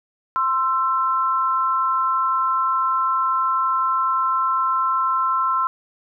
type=tone pair together; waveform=sine; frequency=1045.4 / 1334 Hz; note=C6 / E6; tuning=-2 / +20 cents; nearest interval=major third; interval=422 cents; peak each=-20 dBFS; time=0.36-5.67 s; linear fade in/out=0 ms; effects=none